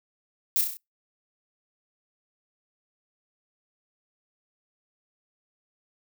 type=noise with echo; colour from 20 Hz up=violet; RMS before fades=-23 dBFS; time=0.56-0.61 s; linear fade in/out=0 ms; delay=32 ms; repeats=5; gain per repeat=-4 dB; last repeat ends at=0.77 s; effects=noise-tail reverb RT60 0.2 s tail -26 dB re dry